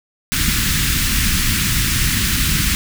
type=band-stop noise; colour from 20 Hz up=pink; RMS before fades=-17 dBFS; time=0.32-2.75 s; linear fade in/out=0 ms; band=250 to 1500 Hz; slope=24 dB/octave; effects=none